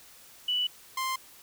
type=tone pair in turn; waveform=sine / sawtooth; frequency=2964 / 1047.9 Hz; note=F#7 / C6; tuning=+2 / +2 cents; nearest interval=octave + tritone; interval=1800 cents; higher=first; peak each=-25 dBFS; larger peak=neither; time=0.48-0.67 / 0.97-1.16 s; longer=neither; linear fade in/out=5 ms; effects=white hiss -53 dBFS RMS until 1.42 s